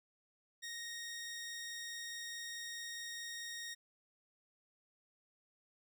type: tone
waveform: 15% pulse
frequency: 1864.7 Hz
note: A#6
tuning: in tune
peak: -37 dBFS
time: 0.62-3.75 s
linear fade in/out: 20 ms
effects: none